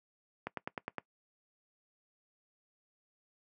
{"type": "click train", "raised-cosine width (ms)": 0.5, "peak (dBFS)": -21, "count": 6, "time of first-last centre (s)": [0.47, 0.983], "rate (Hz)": 9.75, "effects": ["noise-tail reverb RT60 0.1 s tail -21 dB re dry", "high-pass 150 Hz 12 dB/octave"]}